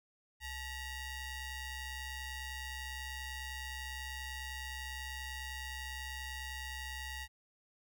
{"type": "ring-modulated tone", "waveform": "sawtooth", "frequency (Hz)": 929, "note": "A#5", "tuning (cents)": -6, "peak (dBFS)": -34, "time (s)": [0.4, 7.28], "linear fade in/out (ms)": 50, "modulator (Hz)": 994, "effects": []}